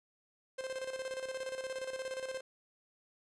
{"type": "tone with tremolo", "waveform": "45% pulse", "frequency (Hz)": 523.3, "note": "C5", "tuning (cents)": 0, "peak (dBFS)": -36, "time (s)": [0.58, 2.41], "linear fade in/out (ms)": 10, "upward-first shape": "square", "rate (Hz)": 17, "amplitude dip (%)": 60, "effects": ["resampled to 24000 Hz"]}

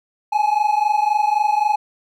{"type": "tone pair together", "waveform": "triangle", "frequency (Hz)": [830.6, 854.4], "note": ["G#5", "G#5"], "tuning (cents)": [0, 49], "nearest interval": "unison", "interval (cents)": 49, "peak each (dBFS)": -16, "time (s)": [0.32, 1.76], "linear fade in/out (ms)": 10, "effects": []}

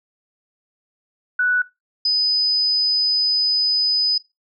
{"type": "tone pair in turn", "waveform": "sine", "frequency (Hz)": [1480, 5000], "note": ["F#6", "D#8"], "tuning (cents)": [0, 8], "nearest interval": "octave + major sixth", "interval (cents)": 2108, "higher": "second", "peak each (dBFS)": -15, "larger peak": "neither", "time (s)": [[1.39, 1.62], [2.05, 4.18]], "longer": "second", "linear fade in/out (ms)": 5, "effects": ["noise-tail reverb RT60 0.2 s tail -18 dB re dry"]}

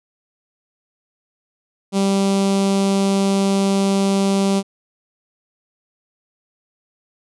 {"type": "tone with notch filter", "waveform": "sawtooth", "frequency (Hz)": 196, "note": "G3", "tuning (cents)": 0, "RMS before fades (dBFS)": -17, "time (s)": [1.92, 4.63], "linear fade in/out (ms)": 50, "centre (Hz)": 1700, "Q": 0.92, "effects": ["resampled to 24000 Hz"]}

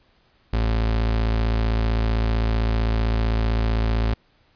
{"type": "tone", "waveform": "35% pulse", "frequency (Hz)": 55.6, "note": "A1", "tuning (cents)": 19, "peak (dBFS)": -17, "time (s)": [0.53, 4.14], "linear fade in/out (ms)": 5, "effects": ["pink hiss -61 dBFS RMS until 4.55 s", "resampled to 11025 Hz"]}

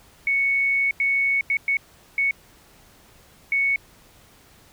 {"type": "tone bursts at uneven times", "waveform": "sine", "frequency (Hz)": 2217, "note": "C#7", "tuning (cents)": 0, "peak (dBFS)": -18, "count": 6, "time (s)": [[0.27, 0.91], [1, 1.41], [1.5, 1.57], [1.68, 1.77], [2.18, 2.31], [3.52, 3.76]], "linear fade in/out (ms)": 2, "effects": ["pink hiss -53 dBFS RMS until 4.72 s"]}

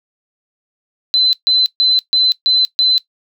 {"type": "tone bursts", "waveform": "sine", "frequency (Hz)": 4044, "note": "B7", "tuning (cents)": 40, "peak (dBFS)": -9, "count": 6, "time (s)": [1.14, 2.98], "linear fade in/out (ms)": 0, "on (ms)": 190, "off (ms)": 140, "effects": ["noise-tail reverb RT60 0.1 s tail -19 dB re dry"]}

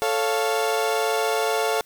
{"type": "chord", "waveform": "30% pulse", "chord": "A augmented", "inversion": "none", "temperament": "equal", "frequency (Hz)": [440, 554.4, 698.5], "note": ["A4", "C#5", "E#5"], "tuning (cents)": [0, 0, 0], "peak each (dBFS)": [-21, -25, -23], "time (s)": [0.02, 1.81], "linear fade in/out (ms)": 0, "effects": ["white hiss -56 dBFS RMS until 1.85 s"]}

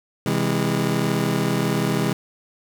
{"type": "chord", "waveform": "25% pulse", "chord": "C augmented", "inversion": "none", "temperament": "just", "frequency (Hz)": [130.81, 163.52, 204.4], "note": ["C3", "E3", "G#3"], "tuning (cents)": [0, -14, -27], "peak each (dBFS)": [-21, -20, -20], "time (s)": [0.26, 2.13], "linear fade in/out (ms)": 2, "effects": []}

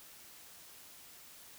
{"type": "silence", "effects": ["white hiss -55 dBFS RMS until 1.58 s"]}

